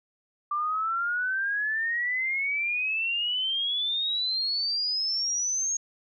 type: exponential sweep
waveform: sine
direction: up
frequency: 1174.7 to 6600 Hz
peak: -25 dBFS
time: 0.51-5.77 s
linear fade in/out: 5 ms
effects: none